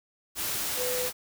sine tone in noise, 500 Hz, B4, 21 cents sharp, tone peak -30 dBFS, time 0.76-1.1 s, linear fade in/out 50 ms, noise white, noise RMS -31 dBFS, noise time 0.35-1.13 s, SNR -2 dB, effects none

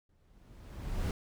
brown noise with exponential growth, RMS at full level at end -30 dBFS, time 0.09-1.11 s, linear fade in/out 2 ms, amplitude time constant 220 ms, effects none

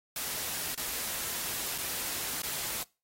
white noise with dropouts, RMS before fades -35 dBFS, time 0.16-2.83 s, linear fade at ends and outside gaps 1 ms, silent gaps 0.746-0.776 / 1.779-1.783 / 2.419-2.433 s, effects noise-tail reverb RT60 0.3 s tail -23 dB re dry + AAC 48 kbps

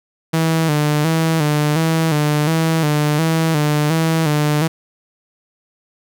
sawtooth tone with vibrato, 155.56 Hz, D#3, in tune, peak -10 dBFS, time 0.33-4.68 s, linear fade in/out 10 ms, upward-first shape square, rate 1.4 Hz, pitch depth 71 cents each way, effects none

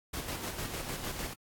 pink noise with tremolo, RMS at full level -37 dBFS, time 0.13-1.34 s, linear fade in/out 10 ms, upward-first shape square, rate 6.6 Hz, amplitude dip 40%, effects AAC 64 kbps

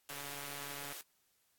white high-pass noise, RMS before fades -47 dBFS, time 0.09-1.01 s, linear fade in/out 0 ms, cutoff 320 Hz, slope 96 dB/octave
click train, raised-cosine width 0.3 ms, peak -30 dBFS, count 118, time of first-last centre 0.1-0.924 s, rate 142 Hz
effects white hiss -75 dBFS RMS until 1.58 s + AAC 64 kbps

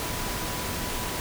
sine tone in noise, 987.8 Hz, B5, in tune, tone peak -40 dBFS, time 0-1.2 s, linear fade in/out 0 ms, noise pink, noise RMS -31 dBFS, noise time 0-1.2 s, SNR -12 dB, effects none

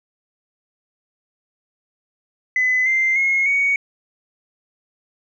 sine tone with pitch steps, 2015 / 2086 / 2160 / 2236 Hz, B6 / C7 / C#7 / C#7, +34 / -6 / -45 / +14 cents, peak -14 dBFS, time 2.56-3.76 s, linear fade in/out 2 ms, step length 300 ms, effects tanh soft clip ceiling -10 dBFS

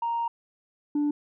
sine tone pair in turn, 932.3 / 293.3 Hz, A#5 / D4, 0 / -2 cents, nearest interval octave + minor sixth, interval 2002 cents, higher first, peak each -24 / -20 dBFS, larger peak second, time 0.02-0.28 / 0.95-1.11 s, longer first, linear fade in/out 5 ms, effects tanh soft clip ceiling -21 dBFS

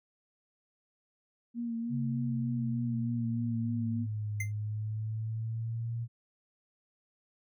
sine tone with vibrato, 233.1 Hz, A#3, in tune, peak -32 dBFS, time 1.54-4.07 s, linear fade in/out 50 ms, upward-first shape sine, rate 3.3 Hz, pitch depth 31 cents each way
sine exponential two-way sweep, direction down then up, 136.8 to 104.2 to 117.3 Hz, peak -32 dBFS, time 1.89-6.08 s, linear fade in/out 50 ms, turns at 4.39 s
square tone with exponential decay, 2083 Hz, C7, 8 cents flat, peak -31 dBFS, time 4.4-4.52 s, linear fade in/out 5 ms, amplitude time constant 24 ms
effects none

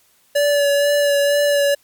square tone with vibrato, 574 Hz, D5, 40 cents flat, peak -14 dBFS, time 0.35-1.75 s, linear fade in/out 10 ms, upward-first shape sine, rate 2.1 Hz, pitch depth 20 cents each way, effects white hiss -57 dBFS RMS until 1.83 s + MP3 96 kbps

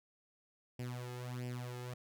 sawtooth tone with flanger, 123.8 Hz, B2, 5 cents sharp, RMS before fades -43 dBFS, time 0.79-1.94 s, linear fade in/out 5 ms, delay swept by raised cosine 0.38 to 2.38 ms, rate 1.5 Hz, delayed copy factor +0.75, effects none

